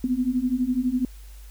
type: beating tone pair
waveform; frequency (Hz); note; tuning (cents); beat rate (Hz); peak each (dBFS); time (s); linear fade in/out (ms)
sine; 244.7 / 256.7; B3 / C4; -16 / -33; 12; -25 / -23; 0.04-1.05; 2
effects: added 50 Hz sine -40 dBFS peak until 1.5 s + white hiss -54 dBFS RMS until 1.5 s